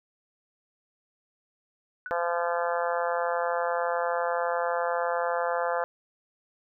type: tone with exponential decay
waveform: sine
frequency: 1480 Hz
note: F#6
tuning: in tune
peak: -30 dBFS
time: 2.06-2.16 s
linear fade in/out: 1 ms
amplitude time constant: 21 ms
type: harmonic tone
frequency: 171.7 Hz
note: F3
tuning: 29 cents flat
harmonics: 3 / 4 / 5 / 6 / 7 / 8 / 9 / 10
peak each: -29 / -31 / -33 / -35 / -36 / -37 / -38 / -39 dBFS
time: 2.11-5.84 s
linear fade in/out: 0 ms
effects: none